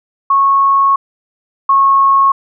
sine tone pair in turn, 1100 / 1094.5 Hz, C#6 / C#6, -14 / -22 cents, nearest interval unison, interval 8 cents, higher first, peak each -7 / -6 dBFS, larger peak second, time 0.3-0.96 / 1.69-2.32 s, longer first, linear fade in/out 5 ms, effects none

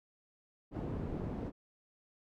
white low-pass noise, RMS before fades -39 dBFS, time 0.71-1.52 s, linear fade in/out 50 ms, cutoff 300 Hz, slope 12 dB/octave, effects none

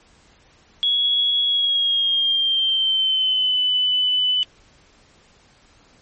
sine tone with pitch glide, 3346 to 2998 Hz, G#7 to F#7, +12 to +22 cents, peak -16 dBFS, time 0.83-4.43 s, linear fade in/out 0 ms, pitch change -190 cents, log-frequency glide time 1.45-3.62 s, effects pink hiss -54 dBFS RMS until 6.01 s + MP3 32 kbps

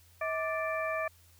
harmonic tone with a mistuned harmonic, 587.3 Hz, D5, in tune, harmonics 1 / 2 / 3 / 4, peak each -33 / -36 / -38 / -39 dBFS, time 0.21-1.08 s, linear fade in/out 5 ms, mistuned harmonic 1, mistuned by +150 cents, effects added 85 Hz sine -60 dBFS peak until 1.39 s + white hiss -63 dBFS RMS until 1.39 s

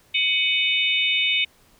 sine tone cluster, 2242 / 2526 / 2976 / 3647 Hz, C#7 / D#7 / F#7 / A#7, +19 / +26 / +9 / -39 cents, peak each -24 dBFS, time 0.14-1.45 s, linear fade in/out 10 ms, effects pink hiss -57 dBFS RMS until 1.79 s

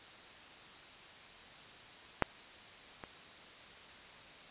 clicks, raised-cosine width 0.5 ms, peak -11 / -28 dBFS, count 2, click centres 2.223 / 3.038 s, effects white hiss -53 dBFS RMS until 4.5 s + resampled to 8000 Hz

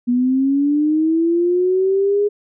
sine linear sweep, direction up, 240.6 to 415.3 Hz, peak -13 dBFS, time 0.07-2.29 s, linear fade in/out 20 ms, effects none

